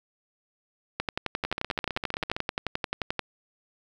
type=two click trains; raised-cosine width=0.3 ms; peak=-14 / -11 dBFS; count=15 / 26; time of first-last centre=1.45-2.365 / 1-3.193 s; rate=15.3 / 11.4 Hz; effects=8-bit